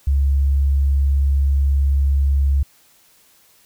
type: tone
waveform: sine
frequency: 69.3 Hz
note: C#2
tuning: in tune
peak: -13 dBFS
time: 0.07-2.63 s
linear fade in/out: 5 ms
effects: white hiss -54 dBFS RMS until 3.65 s